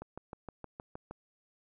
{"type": "click train", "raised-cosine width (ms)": 1, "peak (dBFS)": -28, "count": 8, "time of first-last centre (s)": [0.02, 1.11], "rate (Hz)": 6.42, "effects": []}